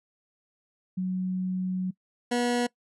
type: tone pair in turn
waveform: sine / 20% pulse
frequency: 185 / 242.3 Hz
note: F#3 / B3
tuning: 0 / -33 cents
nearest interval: perfect fourth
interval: 467 cents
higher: second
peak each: -26 / -19 dBFS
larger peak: second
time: 0.97-1.91 / 2.31-2.67 s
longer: first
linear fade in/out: 10 ms
effects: noise-tail reverb RT60 0.1 s tail -22 dB re dry + resampled to 24000 Hz